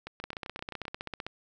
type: two click trains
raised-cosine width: 0.3 ms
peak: -23 / -20 dBFS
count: 7 / 17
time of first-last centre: 0.07-0.853 / 0.24-1.266 s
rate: 7.66 / 15.6 Hz
effects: none